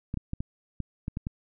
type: clicks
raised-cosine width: 5 ms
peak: -19 dBFS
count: 8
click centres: 0.141 / 0.173 / 0.334 / 0.405 / 0.803 / 1.081 / 1.171 / 1.269 s
effects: none